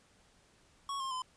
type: tone with pitch steps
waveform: square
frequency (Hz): 1108.7 / 1064.8 / 1022.6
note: C#6 / C6 / C6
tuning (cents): 0 / +30 / -40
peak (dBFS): -36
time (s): 0.89-1.22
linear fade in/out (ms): 2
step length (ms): 110
effects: pink hiss -66 dBFS RMS until 1.36 s + resampled to 22050 Hz